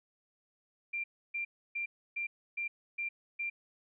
sine tone bursts, 2375 Hz, D7, 19 cents sharp, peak -33 dBFS, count 7, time 0.93-3.5 s, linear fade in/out 10 ms, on 110 ms, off 300 ms, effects none

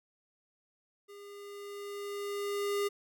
square tone with level ramp, 405.3 Hz, G#4, 42 cents flat, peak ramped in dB -49 to -29 dBFS, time 1.08-2.89 s, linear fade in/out 20 ms, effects none

